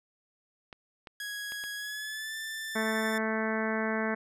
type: clicks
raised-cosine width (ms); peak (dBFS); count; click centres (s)
0.3; -28; 4; 0.728 / 1.072 / 1.521 / 1.639
type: tone with pitch glide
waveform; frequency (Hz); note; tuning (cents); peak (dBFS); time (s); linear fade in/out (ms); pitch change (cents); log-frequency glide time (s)
sawtooth; 1662 to 1771; G#6 to A6; +1 to +11; -32; 1.2-3.18; 2; +110; 1.75-2.36
type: harmonic tone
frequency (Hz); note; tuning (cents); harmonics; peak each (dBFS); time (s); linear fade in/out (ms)
220; A3; 0; 1 / 2 / 3 / 4 / 5 / 6 / 7 / 8 / 9 / 10; -32 / -35 / -36 / -40 / -40 / -43 / -37 / -38 / -40 / -45; 2.75-4.15; 10
effects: resampled to 32000 Hz